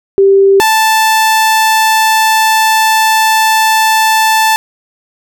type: tone pair in turn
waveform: sine / sawtooth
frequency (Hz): 392 / 880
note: G4 / A5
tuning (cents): 0 / 0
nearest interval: octave + major second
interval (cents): 1400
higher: second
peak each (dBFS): -3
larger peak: neither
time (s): 0.18-0.6 / 0.6-4.56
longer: second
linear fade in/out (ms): 0
effects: none